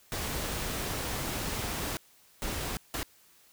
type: noise bursts at uneven times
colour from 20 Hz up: pink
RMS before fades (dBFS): -34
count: 3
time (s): 0.12-1.97 / 2.42-2.77 / 2.94-3.03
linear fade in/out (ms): 0
effects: white hiss -61 dBFS RMS until 3.52 s